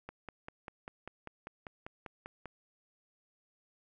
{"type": "click train", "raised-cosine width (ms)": 0.5, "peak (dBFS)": -28, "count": 13, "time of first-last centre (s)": [0.09, 2.457], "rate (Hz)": 5.07, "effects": []}